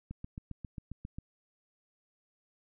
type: click train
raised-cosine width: 5 ms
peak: -28 dBFS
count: 9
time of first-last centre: 0.11-1.185 s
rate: 7.44 Hz
effects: none